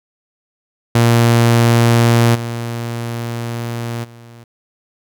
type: tone with level steps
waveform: sawtooth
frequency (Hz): 117.4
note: A#2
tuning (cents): +13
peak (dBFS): -5 / -17 / -33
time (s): 0.95-4.44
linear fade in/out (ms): 5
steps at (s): 2.34 / 4.03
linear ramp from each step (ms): 20
effects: none